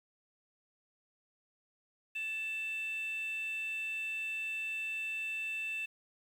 sine tone with frequency modulation, 2656 Hz, E7, 12 cents sharp, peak -33 dBFS, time 2.15-5.86 s, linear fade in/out 10 ms, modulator 916 Hz, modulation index 0.26, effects tanh soft clip ceiling -33 dBFS + 10-bit

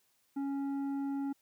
sine tone with tanh clipping, 277.2 Hz, C#4, in tune, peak -34 dBFS, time 0.36-1.33 s, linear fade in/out 10 ms, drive 8 dB, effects white hiss -73 dBFS RMS until 1.41 s + high-pass 60 Hz 12 dB/octave

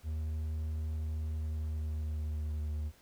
triangle tone with pitch glide, 78 to 75.69 Hz, D#2 to D#2, +5 to -47 cents, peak -31 dBFS, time 0.03-2.92 s, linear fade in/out 50 ms, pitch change -52 cents, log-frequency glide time 1.31-2.69 s, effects pink hiss -63 dBFS RMS until 3.01 s

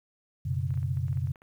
sine chord, F# suspended fourth, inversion none, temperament equal with one note detuned, 91.07 / 123.47 / 138.59 Hz, F#2 / B2 / C#3, -27 / 0 / 0 cents, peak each -31 dBFS, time 0.45-1.32 s, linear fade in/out 10 ms
clicks, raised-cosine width 0.5 ms, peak -39 dBFS, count 11, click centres 0.706 / 0.741 / 0.775 / 0.83 / 0.972 / 1.082 / 1.129 / 1.173 / 1.272 / 1.358 / 1.419 s
effects 10-bit

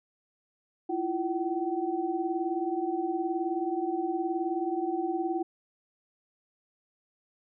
sine tone cluster, 327.7 / 346.7 / 762 Hz, E4 / F4 / G5, -10 / -13 / -49 cents, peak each -32 / -31 / -33 dBFS, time 0.89-5.43 s, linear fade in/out 10 ms, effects none

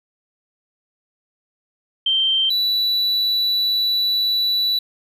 sine / triangle tone pair in turn, 3136 / 3951 Hz, G7 / B7, 0 / 0 cents, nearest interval major third, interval 400 cents, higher second, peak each -15 dBFS, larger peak neither, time 2.06-2.5 / 2.5-4.79 s, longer second, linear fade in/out 5 ms, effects none

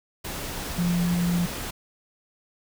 sine tone in noise, 174.61 Hz, F3, in tune, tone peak -21 dBFS, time 0.78-1.46 s, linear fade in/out 10 ms, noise pink, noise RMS -33 dBFS, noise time 0.24-1.71 s, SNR +9 dB, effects none

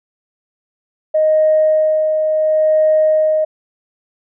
sine tone with tremolo, 622.3 Hz, D#5, in tune, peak -8 dBFS, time 1.14-3.45 s, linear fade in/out 10 ms, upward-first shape sine, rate 0.71 Hz, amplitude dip 40%, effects tanh soft clip ceiling -4 dBFS

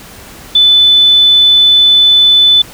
sine tone, 3500 Hz, A7, 10 cents flat, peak -3 dBFS, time 0.55-2.62 s, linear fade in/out 5 ms, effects pink hiss -33 dBFS RMS until 2.73 s

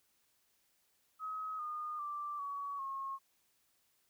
sine tone with pitch steps, 1272 / 1222.3 / 1174.5 / 1128.7 / 1084.6 Hz, D#6 / D#6 / D6 / C#6 / C#6, +38 / -31 / 0 / +31 / -38 cents, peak -38 dBFS, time 1.19-3.19 s, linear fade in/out 50 ms, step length 400 ms, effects white hiss -75 dBFS RMS until 4.09 s

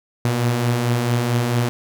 sawtooth beating tone pair, 116.54 / 121.04 Hz, A#2 / B2, 0 / -34 cents, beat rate 4.5 Hz, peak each -22 / -14 dBFS, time 0.25-1.69 s, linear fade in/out 0 ms, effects none

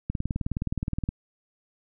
click train, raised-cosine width 5 ms, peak -15 dBFS, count 20, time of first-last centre 0.1-1.09 s, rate 19.2 Hz, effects none

